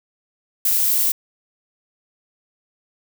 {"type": "noise", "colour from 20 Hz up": "violet", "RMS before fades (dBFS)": -18, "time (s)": [0.65, 1.12], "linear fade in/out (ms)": 5, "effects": []}